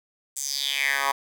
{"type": "tone with high-pass filter sweep", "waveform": "10% pulse", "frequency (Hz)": 138.59, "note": "C#3", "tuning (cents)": 0, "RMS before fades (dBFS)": -26, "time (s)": [0.36, 1.12], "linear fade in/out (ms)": 10, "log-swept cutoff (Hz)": [7900, 1000], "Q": 4.3, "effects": []}